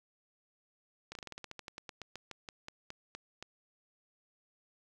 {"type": "slowing click train", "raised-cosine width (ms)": 0.2, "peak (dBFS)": -26, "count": 21, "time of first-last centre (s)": [1.12, 3.426], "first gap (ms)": 32, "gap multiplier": 1.12, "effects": ["10-bit"]}